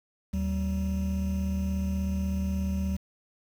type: tone pair together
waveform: triangle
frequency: 75.96 / 191.4 Hz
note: D#2 / G3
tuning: -41 / -41 cents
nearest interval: octave + major third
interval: 1600 cents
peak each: -27 dBFS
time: 0.33-2.97 s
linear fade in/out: 10 ms
effects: 8-bit